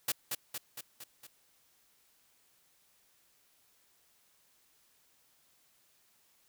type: noise with echo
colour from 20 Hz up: white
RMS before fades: -31 dBFS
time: 0.08-0.12 s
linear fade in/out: 5 ms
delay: 230 ms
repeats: 5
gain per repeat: -4 dB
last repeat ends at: 1.27 s
effects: white hiss -69 dBFS RMS until 6.48 s